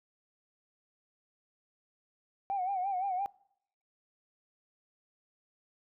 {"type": "tone with vibrato", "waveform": "sine", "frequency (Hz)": 761, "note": "F#5", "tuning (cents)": 48, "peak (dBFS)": -29, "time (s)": [2.5, 3.26], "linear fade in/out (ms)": 0, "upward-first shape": "sine", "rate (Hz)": 5.8, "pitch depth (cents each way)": 96, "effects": ["noise-tail reverb RT60 0.7 s tail -24 dB re dry", "tanh soft clip ceiling -25 dBFS"]}